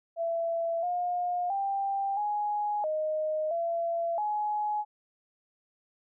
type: tone with pitch steps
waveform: sine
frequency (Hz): 669 / 712 / 790 / 833 / 620 / 676 / 841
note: E5 / F5 / G5 / G#5 / D#5 / E5 / G#5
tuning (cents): +25 / +33 / +13 / +5 / -6 / +43 / +22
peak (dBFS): -27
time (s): 0.16-4.85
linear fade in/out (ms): 50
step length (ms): 670
effects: none